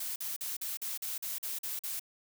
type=noise bursts; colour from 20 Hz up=blue; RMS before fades=-37 dBFS; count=10; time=0-1.996 s; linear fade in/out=5 ms; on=160 ms; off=44 ms; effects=none